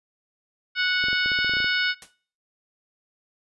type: harmonic tone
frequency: 737 Hz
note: F#5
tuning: 7 cents flat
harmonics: 2 / 3 / 4 / 5 / 6 / 7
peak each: -23 / -27 / -29 / -31 / -33 / -34 dBFS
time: 0.75-1.95 s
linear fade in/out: 50 ms
type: clicks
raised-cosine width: 2 ms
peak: -24 dBFS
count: 12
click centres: 1.04 / 1.085 / 1.13 / 1.26 / 1.318 / 1.389 / 1.446 / 1.495 / 1.537 / 1.569 / 1.603 / 1.644 s
type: noise with exponential decay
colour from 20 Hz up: white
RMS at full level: -38 dBFS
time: 2.02-2.14 s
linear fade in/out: 2 ms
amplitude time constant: 25 ms
effects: noise-tail reverb RT60 0.5 s tail -23 dB re dry + resampled to 24000 Hz